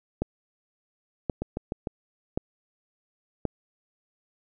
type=two click trains; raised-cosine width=2 ms; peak=-12 / -16 dBFS; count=4 / 4; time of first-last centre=0.22-3.453 / 1.42-1.872 s; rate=0.928 / 6.64 Hz; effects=none